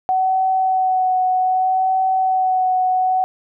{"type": "tone with vibrato", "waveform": "sine", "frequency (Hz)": 749, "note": "F#5", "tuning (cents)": 21, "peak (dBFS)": -14, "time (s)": [0.09, 3.24], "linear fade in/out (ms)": 0, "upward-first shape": "sine", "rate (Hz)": 0.64, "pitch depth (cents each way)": 19, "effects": []}